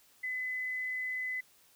sine tone, 2016 Hz, B6, 35 cents sharp, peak -33 dBFS, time 0.23-1.41 s, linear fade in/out 10 ms, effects white hiss -64 dBFS RMS until 1.75 s

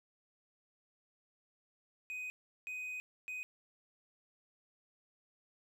triangle tone bursts at uneven times, 2502 Hz, D#7, 9 cents sharp, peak -38 dBFS, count 3, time 2.1-2.3 / 2.67-3 / 3.28-3.43 s, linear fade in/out 0 ms, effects none

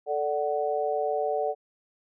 sine chord, D major, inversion second, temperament equal with one note detuned, 440 / 587.3 / 746 Hz, A4 / D5 / F#5, 0 / 0 / +14 cents, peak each -29 dBFS, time 0.06-1.55 s, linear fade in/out 50 ms, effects none

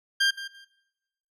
20% pulse tone with echo, 1593 Hz, G6, 27 cents sharp, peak -15 dBFS, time 0.2-0.31 s, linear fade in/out 10 ms, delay 170 ms, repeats 2, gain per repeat -14 dB, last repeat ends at 0.65 s, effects noise-tail reverb RT60 1.0 s tail -21 dB re dry + low-pass 8000 Hz 12 dB/octave

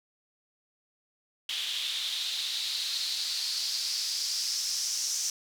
white noise with band-pass filter sweep, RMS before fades -32 dBFS, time 1.49-5.3 s, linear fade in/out 2 ms, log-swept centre 3300 to 5900 Hz, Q 4.5, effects none

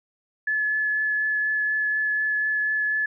sine tone with vibrato, 1717 Hz, A6, 43 cents flat, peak -21 dBFS, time 0.47-3.06 s, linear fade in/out 5 ms, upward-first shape triangle, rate 4.1 Hz, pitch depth 11 cents each way, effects none

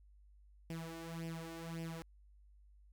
sawtooth tone with flanger, 164.81 Hz, E3, in tune, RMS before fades -45 dBFS, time 0.7-2.02 s, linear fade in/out 0 ms, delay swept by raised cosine 0.37 to 2.77 ms, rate 1.8 Hz, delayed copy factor +0.75, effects added 50 Hz sine -60 dBFS peak until 2.92 s

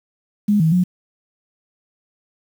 sine tone with pitch steps, 206.9 / 160.4 / 179.9 Hz, G#3 / E3 / F#3, -6 / -47 / -48 cents, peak -12 dBFS, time 0.48-0.84 s, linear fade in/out 10 ms, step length 120 ms, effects 7-bit

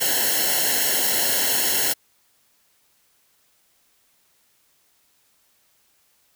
white noise with comb filter, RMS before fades -21 dBFS, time 0-1.94 s, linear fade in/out 20 ms, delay 0.83 ms, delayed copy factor -1, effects white hiss -63 dBFS RMS until 6.35 s

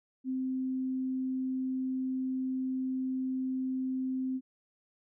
sine tone, 260 Hz, C4, 11 cents flat, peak -30 dBFS, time 0.24-4.41 s, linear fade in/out 50 ms, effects none

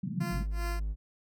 white band-pass noise, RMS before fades -34 dBFS, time 0.03-0.43 s, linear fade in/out 5 ms, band 130 to 210 Hz, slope 48 dB/octave
10% pulse tone with tremolo, 345.4 Hz, F4, 19 cents flat, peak -28 dBFS, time 0.2-0.8 s, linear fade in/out 10 ms, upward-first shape sine, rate 2.6 Hz, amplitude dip 100%
triangle tone, 51.9 Hz, G#1, in tune, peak -28 dBFS, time 0.3-0.96 s, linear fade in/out 50 ms
effects none

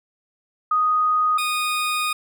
sine / 20% pulse tone pair in turn, 1244.5 / 1235.9 Hz, D#6 / D#6, 0 / -12 cents, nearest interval unison, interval 12 cents, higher first, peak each -16 dBFS, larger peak neither, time 0.71-1.38 / 1.38-2.13 s, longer second, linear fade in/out 5 ms, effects none

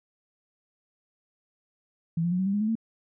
sine tone with pitch steps, 165.5 / 172.93 / 180.69 / 188.8 / 197.27 / 206.1 / 215.4 / 225 Hz, E3 / F3 / F#3 / F#3 / G3 / G#3 / A3 / A3, +7 / -17 / -41 / +35 / +11 / -13 / -37 / +39 cents, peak -23 dBFS, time 2.17-2.754 s, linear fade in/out 5 ms, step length 73 ms, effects none

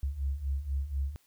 sine beating tone pair, 66.4 / 70.5 Hz, C2 / C#2, +26 / +30 cents, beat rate 4.1 Hz, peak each -35 / -31 dBFS, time 0.03-1.16 s, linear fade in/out 0 ms, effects white hiss -68 dBFS RMS until 1.26 s

